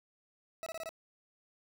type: tone bursts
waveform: 40% pulse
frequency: 651 Hz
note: E5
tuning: 22 cents flat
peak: -38 dBFS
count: 5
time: 0.63-0.891 s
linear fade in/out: 0 ms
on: 33 ms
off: 24 ms
effects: none